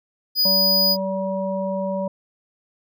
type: tone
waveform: square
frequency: 4950 Hz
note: D#8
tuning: 10 cents flat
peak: -16 dBFS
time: 0.35-0.97 s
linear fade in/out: 50 ms
type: harmonic tone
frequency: 191.6 Hz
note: G3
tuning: 39 cents flat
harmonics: 1 / 3 / 5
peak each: -26 / -24 / -32 dBFS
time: 0.45-2.08 s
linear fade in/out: 5 ms
effects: none